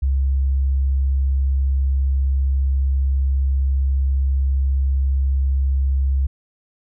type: tone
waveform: sine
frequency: 67.4 Hz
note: C#2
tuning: 48 cents flat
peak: -15 dBFS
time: 0.02-6.27 s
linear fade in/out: 10 ms
effects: none